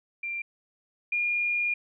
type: tone pair in turn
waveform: sine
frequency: 2373 / 2421 Hz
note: D7 / D#7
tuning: +17 / -48 cents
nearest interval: unison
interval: 35 cents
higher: second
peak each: -30 / -24 dBFS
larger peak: second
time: 0.23-0.42 / 1.12-1.74 s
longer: second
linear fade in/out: 5 ms
effects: none